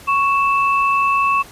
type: tone pair together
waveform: sine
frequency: 1108.7 / 2637 Hz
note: C#6 / E7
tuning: 0 / 0 cents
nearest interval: octave + minor third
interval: 1500 cents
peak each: -14 / -20 dBFS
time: 0.07-1.43 s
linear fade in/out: 20 ms
effects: pink hiss -41 dBFS RMS until 1.51 s + resampled to 32000 Hz